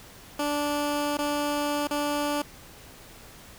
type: tone with dropouts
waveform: 15% pulse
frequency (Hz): 291.9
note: D4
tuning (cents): -10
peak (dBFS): -19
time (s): 0.39-2.42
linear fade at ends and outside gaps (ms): 5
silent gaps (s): 1.172-1.187 / 1.873-1.908
effects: pink hiss -48 dBFS RMS until 3.58 s